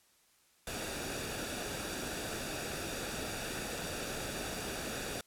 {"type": "noise with comb filter", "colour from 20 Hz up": "pink", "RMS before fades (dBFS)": -39, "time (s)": [0.67, 5.21], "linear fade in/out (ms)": 2, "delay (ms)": 0.96, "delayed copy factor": -0.55, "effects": ["white hiss -68 dBFS RMS until 5.26 s", "low-pass 12000 Hz 12 dB/octave"]}